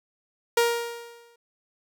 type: tone with exponential decay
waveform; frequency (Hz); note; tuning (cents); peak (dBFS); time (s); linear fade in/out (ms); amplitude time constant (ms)
sawtooth; 470; A#4; +14; -13; 0.57-1.36; 5; 170
effects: none